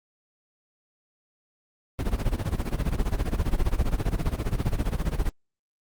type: noise with tremolo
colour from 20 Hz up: brown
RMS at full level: -22 dBFS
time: 1.99-5.29 s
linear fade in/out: 0 ms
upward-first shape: sine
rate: 15 Hz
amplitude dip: 85%
effects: Opus 24 kbps